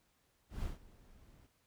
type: noise with ADSR envelope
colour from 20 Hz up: brown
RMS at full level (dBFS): -39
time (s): 0.49-1.47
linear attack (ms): 140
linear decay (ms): 150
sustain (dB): -21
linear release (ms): 7
effects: pink hiss -75 dBFS RMS until 1.66 s